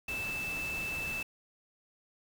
sine tone in noise, 2637 Hz, E7, in tune, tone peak -34 dBFS, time 0.08-1.23 s, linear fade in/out 5 ms, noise pink, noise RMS -43 dBFS, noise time 0.08-1.23 s, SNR +6 dB, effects none

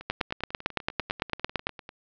two click trains, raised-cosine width 0.3 ms, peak -9 / -24 dBFS, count 15 / 20, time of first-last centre 0.1-1.67 / 0.01-1.891 s, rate 8.92 / 10.1 Hz, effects low-pass 5000 Hz 12 dB/octave

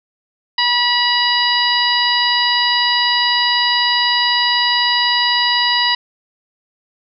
harmonic tone with a mistuned harmonic, 970 Hz, B5, 31 cents flat, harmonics 1 / 2 / 3 / 4 / 5, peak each -19 / -19 / -19 / -19 / -19 dBFS, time 0.58-5.95 s, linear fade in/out 5 ms, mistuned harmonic 4, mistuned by +16 cents, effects none

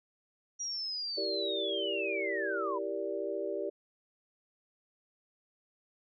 sine linear sweep, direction down, 5780 to 932.3 Hz, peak -34 dBFS, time 0.59-2.79 s, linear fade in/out 20 ms
sine chord, E half-diminished seventh, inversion none, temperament equal with one note detuned, 329.6 / 392 / 466.2 / 584.3 Hz, E4 / G4 / Bb4 / D5, 0 / 0 / 0 / -9 cents, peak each -41 / -36 / -40 / -37 dBFS, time 1.17-3.7 s, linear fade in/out 10 ms
effects none

